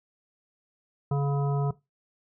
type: harmonic tone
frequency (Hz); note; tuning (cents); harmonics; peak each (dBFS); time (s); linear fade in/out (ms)
141.2; C#3; +32; 1 / 3 / 5 / 7 / 9; -23 / -33 / -37 / -40 / -42; 1.11-1.71; 5
effects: noise-tail reverb RT60 0.2 s tail -18 dB re dry